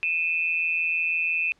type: tone pair together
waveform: sine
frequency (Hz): 2471 / 2637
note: D#7 / E7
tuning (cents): -13 / 0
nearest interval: minor second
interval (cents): 113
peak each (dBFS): -25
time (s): 0.03-1.52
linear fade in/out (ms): 0
effects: pink hiss -63 dBFS RMS until 1.59 s + low-pass 6000 Hz 12 dB/octave